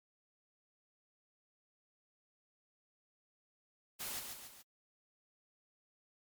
white noise with echo, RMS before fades -42 dBFS, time 3.99-4.21 s, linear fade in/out 20 ms, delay 140 ms, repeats 3, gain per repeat -5 dB, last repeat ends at 4.63 s, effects MP3 96 kbps

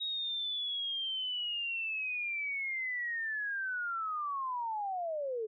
sine linear sweep, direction down, 3800 to 420 Hz, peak -33 dBFS, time 0-5.47 s, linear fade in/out 20 ms, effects none

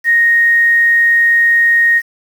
sine tone with quantisation, 1864.7 Hz, A#6, in tune, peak -7 dBFS, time 0.04-2.02 s, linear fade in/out 50 ms, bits 6, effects none

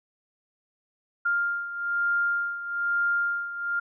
sine beating tone pair, 1400 / 1401.1 Hz, F6 / F6, +4 / +5 cents, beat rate 1.1 Hz, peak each -25 / -30 dBFS, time 1.25-3.8 s, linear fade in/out 10 ms, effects none

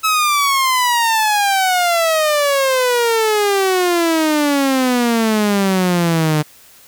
sawtooth exponential sweep, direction down, 1300 to 149.6 Hz, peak -9 dBFS, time 0.03-6.43 s, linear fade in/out 20 ms, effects white hiss -45 dBFS RMS until 6.87 s

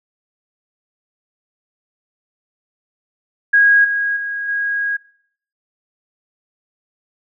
sine tone with level steps, 1643 Hz, G#6, 19 cents flat, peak -8 / -16 / -21 / -17 dBFS, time 3.53-4.97 s, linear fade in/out 10 ms, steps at 3.84 / 4.16 / 4.48 s, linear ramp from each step 10 ms, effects noise-tail reverb RT60 0.6 s tail -21 dB re dry

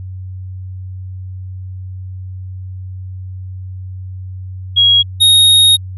sine / square tone pair in turn, 3300 / 3739 Hz, G#7 / A#7, -12 / +4 cents, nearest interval major second, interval 216 cents, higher second, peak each -6 dBFS, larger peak neither, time 4.76-5.03 / 5.2-5.77 s, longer second, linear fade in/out 20 ms, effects added 93 Hz sine -24 dBFS peak until 5.97 s + resampled to 32000 Hz

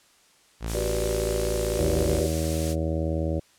sawtooth tone, 55.8 Hz, A1, 25 cents sharp, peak -24 dBFS, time 0.6-2.23 s, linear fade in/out 50 ms
blue noise, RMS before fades -31 dBFS, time 0.66-2.76 s, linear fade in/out 50 ms
sine chord, G major seventh, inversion third, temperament just, 367.5 / 392 / 490 / 588 Hz, F#4 / G4 / B4 / D5, -12 / 0 / -14 / +2 cents, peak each -31 dBFS, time 0.74-2.27 s, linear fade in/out 10 ms
harmonic tone, 80 Hz, D#2, 49 cents sharp, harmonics 1 / 2 / 3 / 4 / 5 / 6 / 7 / 8 / 9, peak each -27 / -31 / -37 / -31 / -37 / -37 / -32 / -43 / -44 dBFS, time 1.78-3.4 s, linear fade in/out 10 ms
effects white hiss -59 dBFS RMS until 3.58 s + low-pass 9000 Hz 12 dB/octave

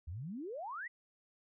sine exponential sweep, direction up, 73.42 to 2058 Hz, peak -40 dBFS, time 0.07-0.88 s, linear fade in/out 10 ms, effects none

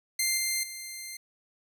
10% pulse tone with level steps, 2093 Hz, C7, in tune, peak -16 / -18 / -29 dBFS, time 0.19-1.17 s, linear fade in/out 5 ms, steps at 0.37 / 0.63 s, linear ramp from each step 5 ms, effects none

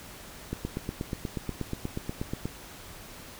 click train, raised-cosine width 3 ms, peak -18 dBFS, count 17, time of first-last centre 0.53-2.455 s, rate 8.31 Hz, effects pink hiss -46 dBFS RMS until 3.39 s

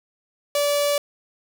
sawtooth tone with notch filter, 578 Hz, D5, 28 cents flat, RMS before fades -21 dBFS, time 0.55-0.98 s, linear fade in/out 2 ms, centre 1500 Hz, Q 1.1, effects none

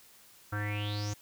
square tone with low-pass filter sweep, 103.83 Hz, G#2, in tune, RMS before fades -34 dBFS, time 0.52-1.14 s, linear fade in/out 10 ms, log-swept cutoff 1400 to 6700 Hz, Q 9.1, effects white hiss -58 dBFS RMS until 1.21 s

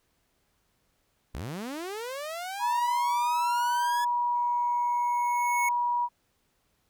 sawtooth linear sweep, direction up, 46.56 to 1707 Hz, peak -30 dBFS, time 1.34-4.05 s, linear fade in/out 10 ms
sine tone, 964 Hz, B5, 42 cents flat, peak -24 dBFS, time 2.59-6.09 s, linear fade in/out 50 ms
square tone with exponential growth, 2201 Hz, C#7, 13 cents flat, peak -27 dBFS, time 4.35-5.69 s, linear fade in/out 5 ms, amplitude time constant 290 ms
effects pink hiss -72 dBFS RMS until 6.89 s

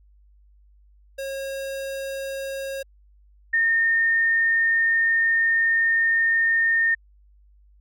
square / sine tone pair in turn, 543 / 1826.4 Hz, C#5 / A#6, -36 / -36 cents, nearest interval octave + major sixth, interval 2100 cents, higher second, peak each -29 / -17 dBFS, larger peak second, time 1.18-2.83 / 3.53-6.95 s, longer second, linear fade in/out 10 ms, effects added 50 Hz sine -52 dBFS peak until 7.8 s

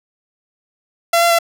sawtooth tone with pitch steps, 679 / 685 / 676 Hz, F5 / F5 / E5, -49 / -34 / +43 cents, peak -7 dBFS, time 1.13-1.388 s, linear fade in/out 5 ms, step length 86 ms, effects none

